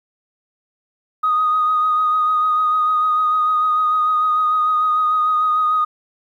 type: tone with vibrato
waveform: sine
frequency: 1245 Hz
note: D#6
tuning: 1 cent sharp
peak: -13 dBFS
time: 1.23-5.85 s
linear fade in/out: 10 ms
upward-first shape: triangle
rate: 6.7 Hz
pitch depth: 27 cents each way
effects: tanh soft clip ceiling -9 dBFS + 9-bit